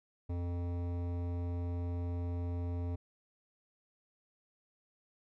sine tone with hard clipping, 87.31 Hz, F2, in tune, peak -36 dBFS, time 0.29-2.96 s, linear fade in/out 10 ms, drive 15 dB, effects none

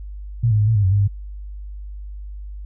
sine tone with pitch steps, 117.1 / 106.6 / 104.7 / 112.6 / 102.8 / 93.3 / 101.2 / 100.2 Hz, A#2 / G#2 / G#2 / A2 / G#2 / F#2 / G#2 / G2, +8 / +46 / +15 / +40 / -17 / +15 / -44 / +38 cents, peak -13 dBFS, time 0.43-1.078 s, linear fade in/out 10 ms, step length 81 ms, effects added 50 Hz sine -30 dBFS peak until 2.65 s

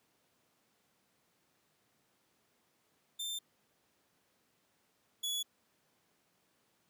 sawtooth tone pair in turn, 3577 / 3396 Hz, A7 / G#7, +28 / +38 cents, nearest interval minor second, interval 90 cents, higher first, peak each -34 / -31 dBFS, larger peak second, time 3.19-3.39 / 5.23-5.43 s, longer neither, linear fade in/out 10 ms, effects pink hiss -74 dBFS RMS until 6.89 s + high-pass 150 Hz 12 dB/octave

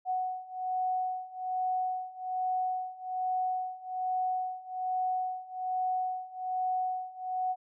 sine beating tone pair, 740 / 741.2 Hz, F#5 / F#5, 0 / +3 cents, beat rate 1.2 Hz, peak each -34 / -32 dBFS, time 0.05-7.56 s, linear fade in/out 50 ms, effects none

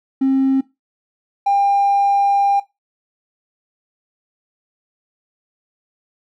triangle tone pair in turn, 267.5 / 799.8 Hz, C4 / G5, +38 / +35 cents, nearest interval octave + perfect fifth, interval 1897 cents, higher second, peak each -9 dBFS, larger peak neither, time 0.21-0.61 / 1.46-2.6 s, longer second, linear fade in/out 10 ms, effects noise-tail reverb RT60 0.2 s tail -20 dB re dry + tanh soft clip ceiling -9 dBFS

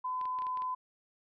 sine tone, 1013 Hz, B5, 44 cents sharp, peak -32 dBFS, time 0.04-0.75 s, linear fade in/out 10 ms
clicks, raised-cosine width 0.3 ms, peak -34 dBFS, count 7, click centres 0.213 / 0.255 / 0.388 / 0.421 / 0.468 / 0.573 / 0.621 s
effects none

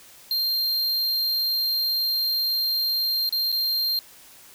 square tone with dropouts, 4186 Hz, C8, in tune, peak -22 dBFS, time 0.31-3.99 s, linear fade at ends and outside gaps 1 ms, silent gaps 3.292-3.325 / 3.518-3.525 s, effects white hiss -49 dBFS RMS until 4.54 s

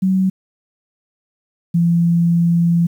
sine tone pair in turn, 188.7 / 170.12 Hz, F#3 / F3, +34 / -45 cents, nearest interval major second, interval 179 cents, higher first, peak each -12 / -11 dBFS, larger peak second, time 0.02-0.3 / 1.74-2.87 s, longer second, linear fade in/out 10 ms, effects 8-bit

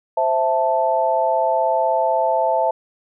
sine chord, A minor, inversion first, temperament equal, 523.3 / 659.3 / 880 Hz, C5 / E5 / A5, 0 / 0 / 0 cents, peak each -22 / -19 / -19 dBFS, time 0.17-2.71 s, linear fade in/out 5 ms, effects none

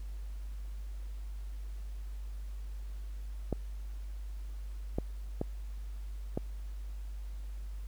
clicks, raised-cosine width 2 ms, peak -18 dBFS, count 4, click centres 3.527 / 4.985 / 5.414 / 6.375 s, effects added 50 Hz sine -38 dBFS peak until 7.87 s + pink hiss -62 dBFS RMS until 7.87 s

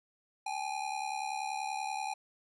square ring-modulated tone, 817 Hz, G#5, 29 cents flat, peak -32 dBFS, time 0.46-2.14 s, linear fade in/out 5 ms, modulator 35.2 Hz, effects resampled to 24000 Hz

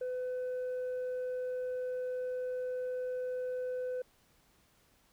sine tone, 504 Hz, B4, 35 cents sharp, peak -31 dBFS, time 0.01-4.02 s, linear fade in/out 5 ms, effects tanh soft clip ceiling -33 dBFS + pink hiss -68 dBFS RMS until 5.12 s

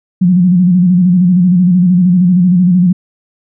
sine tone with vibrato, 179.7 Hz, F3, 50 cents sharp, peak -5 dBFS, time 0.21-2.93 s, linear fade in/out 10 ms, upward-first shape square, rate 13 Hz, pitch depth 60 cents each way, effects none

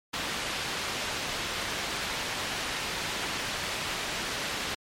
white low-pass noise, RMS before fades -33 dBFS, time 0.13-4.75 s, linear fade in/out 10 ms, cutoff 3800 Hz, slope 12 dB/octave, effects MP3 64 kbps

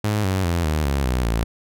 sawtooth tone with pitch steps, 105.2 / 94.81 / 85.45 / 77.01 / 69.41 / 62.55 / 56.38 Hz, G#2 / F#2 / F2 / D#2 / C#2 / B1 / A1, +23 / +43 / -37 / -17 / +3 / +23 / +43 cents, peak -15 dBFS, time 0.04-1.44 s, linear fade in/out 5 ms, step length 200 ms, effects none

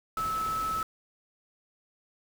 sine tone in noise, 1303 Hz, E6, 20 cents flat, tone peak -28 dBFS, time 0.17-0.83 s, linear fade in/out 2 ms, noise pink, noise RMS -41 dBFS, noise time 0.17-0.83 s, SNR +10 dB, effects none

